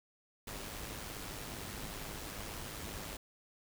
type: noise with amplitude modulation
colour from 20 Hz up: pink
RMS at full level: -42 dBFS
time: 0.47-3.17 s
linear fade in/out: 5 ms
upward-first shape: sine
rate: 105 Hz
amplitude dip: 45%
effects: none